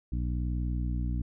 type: harmonic tone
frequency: 60.5 Hz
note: B1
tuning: 35 cents flat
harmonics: 1 / 2 / 3 / 4 / 5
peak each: -29 / -35 / -39 / -41 / -43 dBFS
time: 0.12-1.22 s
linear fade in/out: 5 ms
effects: none